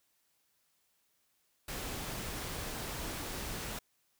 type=noise; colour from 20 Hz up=pink; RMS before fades=-40 dBFS; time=1.68-3.79 s; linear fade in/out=5 ms; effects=white hiss -75 dBFS RMS until 4.19 s